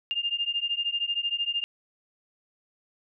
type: beating tone pair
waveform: sine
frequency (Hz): 2804 / 2817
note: F7 / F7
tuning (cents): +6 / +14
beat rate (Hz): 13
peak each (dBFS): -29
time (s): 0.11-1.64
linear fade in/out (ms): 0
effects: none